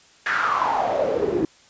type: noise with band-pass filter sweep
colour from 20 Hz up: pink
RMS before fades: -22 dBFS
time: 0.26-1.45 s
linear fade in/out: 2 ms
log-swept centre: 1700 to 310 Hz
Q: 6.9
effects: white hiss -53 dBFS RMS until 1.69 s + resampled to 16000 Hz